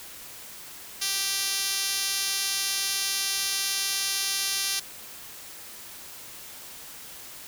5% pulse tone with band-pass filter, 392 Hz, G4, in tune, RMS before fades -28 dBFS, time 1.01-4.8 s, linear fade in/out 10 ms, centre 7700 Hz, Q 1.9, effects white hiss -43 dBFS RMS until 7.47 s

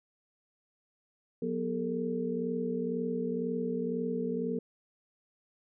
sine tone cluster, 180.2 / 242.2 / 409.6 / 451.6 Hz, F#3 / B3 / G#4 / A4, -45 / -34 / -24 / +45 cents, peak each -37 / -34 / -39 / -34 dBFS, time 1.42-4.59 s, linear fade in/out 5 ms, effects none

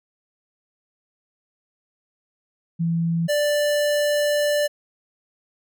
sine / square tone pair in turn, 167 / 588.3 Hz, E3 / D5, +23 / +3 cents, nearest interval octave + minor seventh, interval 2180 cents, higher second, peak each -19 dBFS, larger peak neither, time 2.79-3.28 / 3.28-4.68 s, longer second, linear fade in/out 20 ms, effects none

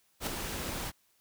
pink noise with ADSR envelope, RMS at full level -32 dBFS, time 0.2-0.92 s, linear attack 66 ms, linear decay 10 ms, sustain -5 dB, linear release 38 ms, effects white hiss -70 dBFS RMS until 1.2 s

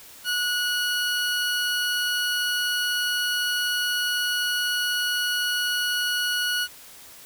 20% pulse tone, 1461 Hz, F#6, 22 cents flat, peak -18 dBFS, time 0.24-6.68 s, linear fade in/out 50 ms, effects white hiss -46 dBFS RMS until 7.25 s

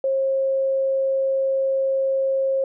sine tone, 537 Hz, C5, 45 cents sharp, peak -18 dBFS, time 0.04-2.64 s, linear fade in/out 2 ms, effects none

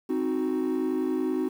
triangle chord, C diminished, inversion none, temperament equal with one note detuned, 261.6 / 312.2 / 370 Hz, C4 / Eb4 / Gb4, 0 / +6 / 0 cents, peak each -26 dBFS, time 0.09-1.49 s, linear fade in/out 10 ms, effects tanh soft clip ceiling -18 dBFS + 9-bit

